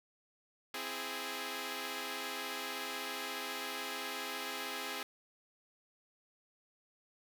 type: chord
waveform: 5% pulse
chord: C augmented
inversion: none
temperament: equal with one note detuned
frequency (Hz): 261.6 / 330.8 / 415.3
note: C4 / E4 / G#4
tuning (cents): 0 / +6 / 0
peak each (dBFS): -32 / -34 / -30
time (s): 0.74-5.03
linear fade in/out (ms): 2
effects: none